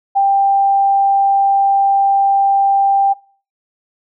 sine tone, 790 Hz, G5, 13 cents sharp, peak -9 dBFS, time 0.15-3.14 s, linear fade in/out 20 ms, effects noise-tail reverb RT60 0.4 s tail -20 dB re dry

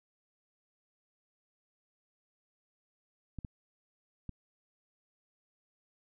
clicks, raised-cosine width 5 ms, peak -28 dBFS, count 3, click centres 3.387 / 3.448 / 4.293 s, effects none

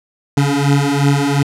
25% pulse beating tone pair, 140 / 142.8 Hz, C#3 / D3, +18 / -48 cents, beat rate 2.8 Hz, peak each -11 dBFS, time 0.37-1.43 s, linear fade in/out 5 ms, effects low-pass 10000 Hz 12 dB/octave

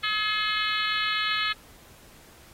harmonic tone with a mistuned harmonic, 425.8 Hz, G#4, 43 cents sharp, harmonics 3 / 4 / 5 / 6 / 7 / 8 / 9 / 10, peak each -30 / -31 / -32 / -33 / -33 / -34 / -35 / -35 dBFS, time 0.03-1.53 s, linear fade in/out 10 ms, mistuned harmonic 7, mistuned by +27 cents, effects pink hiss -53 dBFS RMS until 2.53 s + AAC 48 kbps

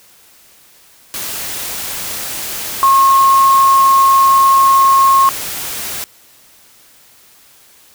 sine tone in noise, 1082 Hz, C#6, 42 cents flat, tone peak -6 dBFS, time 2.83-5.29 s, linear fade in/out 0 ms, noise white, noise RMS -23 dBFS, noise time 1.14-6.04 s, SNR +14 dB, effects white hiss -46 dBFS RMS until 7.94 s

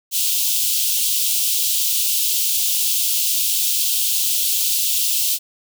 white high-pass noise, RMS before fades -19 dBFS, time 0.11-5.39 s, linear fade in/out 50 ms, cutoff 2800 Hz, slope 48 dB/octave, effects none

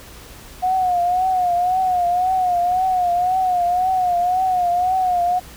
sine tone with vibrato, 726 Hz, F#5, 33 cents flat, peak -15 dBFS, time 0.62-5.4 s, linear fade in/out 20 ms, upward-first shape triangle, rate 1.9 Hz, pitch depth 77 cents each way, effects added 60 Hz sine -45 dBFS peak until 5.56 s + pink hiss -41 dBFS RMS until 5.56 s

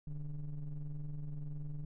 triangle ring-modulated tone, 68.8 Hz, C#2, 12 cents flat, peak -33 dBFS, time 0.07-1.85 s, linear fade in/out 5 ms, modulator 79.5 Hz, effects none

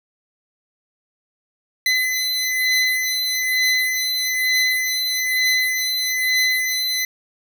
25% pulse beating tone pair, 2022 / 2023.1 Hz, B6 / B6, +40 / +41 cents, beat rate 1.1 Hz, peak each -19 / -16 dBFS, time 1.86-7.05 s, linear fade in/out 2 ms, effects none

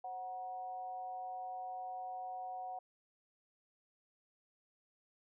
sine tone with amplitude modulation, 740 Hz, F#5, in tune, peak -38 dBFS, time 0.04-2.79 s, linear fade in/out 5 ms, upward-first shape sine, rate 211 Hz, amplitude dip 60%, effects none

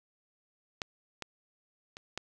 clicks, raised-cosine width 0.2 ms, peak -16 / -20 / -27 / -18 dBFS, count 4, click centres 0.818 / 1.223 / 1.969 / 2.176 s, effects none

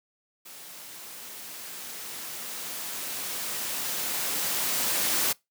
white noise with level ramp, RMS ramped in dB -45 to -25 dBFS, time 0.45-5.33 s, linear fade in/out 10 ms, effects noise-tail reverb RT60 0.2 s tail -24 dB re dry + high-pass 150 Hz 12 dB/octave

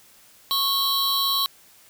square tone cluster, 1102 / 3169 / 3951 / 4350 Hz, C#6 / G7 / B7 / C#8, -11 / +18 / 0 / -33 cents, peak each -27 / -31 / -23 / -31 dBFS, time 0.51-1.46 s, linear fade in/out 0 ms, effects white hiss -53 dBFS RMS until 1.89 s

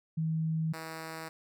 sine / 5% pulse tone pair in turn, 160 / 161.02 Hz, D#3 / E3, +49 / -40 cents, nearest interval unison, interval 11 cents, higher second, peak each -28 dBFS, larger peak neither, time 0.17-0.73 / 0.73-1.29 s, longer neither, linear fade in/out 10 ms, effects none

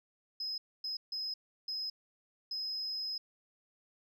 sine tone bursts at uneven times, 5090 Hz, D#8, 39 cents sharp, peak -34 dBFS, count 5, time 0.4-0.58 / 0.84-0.97 / 1.12-1.34 / 1.68-1.9 / 2.51-3.18 s, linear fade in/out 5 ms, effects tanh soft clip ceiling -31 dBFS

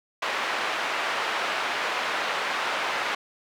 pink band-pass noise, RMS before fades -28 dBFS, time 0.22-3.15 s, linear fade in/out 5 ms, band 770 to 2700 Hz, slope 12 dB/octave, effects none

